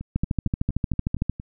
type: two click trains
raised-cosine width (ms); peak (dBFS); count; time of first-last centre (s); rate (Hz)
5; -10 / -21; 16 / 7; 0.16-1.296 / 0.01-1.399; 13.2 / 4.32
effects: none